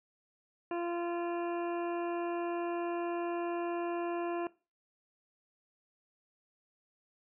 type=harmonic tone; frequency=344.6 Hz; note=F4; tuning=23 cents flat; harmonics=1 / 2 / 3 / 4 / 5 / 7 / 8; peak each=-34 / -39 / -43 / -49 / -49 / -52 / -52 dBFS; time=0.71-4.47 s; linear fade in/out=2 ms; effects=noise-tail reverb RT60 0.3 s tail -19 dB re dry